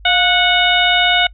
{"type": "harmonic tone with a mistuned harmonic", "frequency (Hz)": 735, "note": "F#5", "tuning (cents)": -12, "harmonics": [1, 2, 3, 4, 5], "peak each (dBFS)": [-17, -17, -17, -17, -17], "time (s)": [0.05, 1.27], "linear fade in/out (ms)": 5, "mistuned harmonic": 1, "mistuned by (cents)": -62, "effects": ["noise-tail reverb RT60 0.1 s tail -26 dB re dry", "added 50 Hz sine -36 dBFS peak until 1.33 s"]}